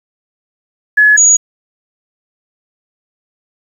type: tone pair in turn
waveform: sine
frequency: 1700 / 6765 Hz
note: G#6 / G#8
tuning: +40 / +31 cents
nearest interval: 2 octaves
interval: 2391 cents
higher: second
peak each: -4 dBFS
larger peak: neither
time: 0.97-1.17 / 1.17-1.37 s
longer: neither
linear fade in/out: 10 ms
effects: 7-bit